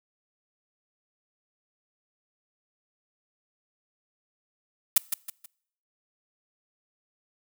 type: noise with echo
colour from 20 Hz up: blue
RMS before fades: -17 dBFS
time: 4.96-4.98 s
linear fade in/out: 5 ms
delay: 160 ms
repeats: 3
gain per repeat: -9 dB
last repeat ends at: 5.46 s
effects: noise-tail reverb RT60 0.7 s tail -24 dB re dry